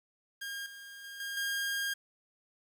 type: tone with level steps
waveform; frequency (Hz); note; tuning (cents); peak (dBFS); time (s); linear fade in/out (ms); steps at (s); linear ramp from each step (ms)
sawtooth; 1616; G#6; -48; -34 / -43 / -40 / -33 / -28; 0.41-1.94; 10; 0.66 / 1.04 / 1.2 / 1.37; 2
effects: 10-bit